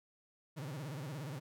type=tone with vibrato; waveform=40% pulse; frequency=142.6 Hz; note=C#3; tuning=49 cents sharp; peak=-40 dBFS; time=0.56-1.4 s; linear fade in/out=20 ms; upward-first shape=sine; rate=17 Hz; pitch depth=220 cents each way; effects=none